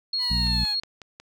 sine tone, 4300 Hz, C8, 47 cents sharp, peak -23 dBFS, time 0.13-0.8 s, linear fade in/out 5 ms
15% pulse linear sweep, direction down, 1003 to 818 Hz, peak -29 dBFS, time 0.18-0.76 s, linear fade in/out 50 ms
harmonic tone, 60 Hz, B1, 49 cents flat, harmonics 1 / 2 / 3 / 4, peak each -25 / -31 / -30 / -36 dBFS, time 0.3-0.65 s, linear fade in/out 10 ms
click train, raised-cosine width 0.2 ms, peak -24 dBFS, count 5, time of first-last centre 0.47-1.2 s, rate 5.48 Hz
effects none

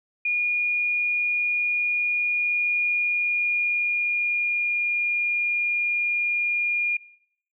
sine tone with pitch glide, 2435 to 2420 Hz, D#7 to D#7, -38 to -49 cents, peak -21 dBFS, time 0.25-6.97 s, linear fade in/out 5 ms, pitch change -11 cents, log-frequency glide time 2.29-4.91 s, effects noise-tail reverb RT60 0.7 s tail -19 dB re dry

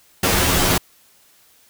pink noise with comb filter, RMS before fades -17 dBFS, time 0.23-0.78 s, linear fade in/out 5 ms, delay 11 ms, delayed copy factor +0.75, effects white hiss -54 dBFS RMS until 1.69 s

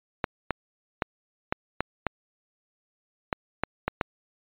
clicks, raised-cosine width 0.5 ms, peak -9 dBFS, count 10, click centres 0.242 / 0.507 / 1.022 / 1.525 / 1.806 / 2.067 / 3.328 / 3.636 / 3.88 / 4.012 s, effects resampled to 8000 Hz

